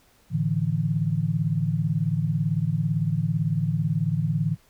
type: chord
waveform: sine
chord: A suspended fourth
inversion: none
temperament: equal with one note detuned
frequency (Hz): 109.37 / 146.83 / 164.81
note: A2 / D3 / E3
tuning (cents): -10 / 0 / 0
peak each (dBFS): -28 / -25 / -25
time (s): 0.3-4.57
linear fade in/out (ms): 50
effects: pink hiss -60 dBFS RMS until 4.69 s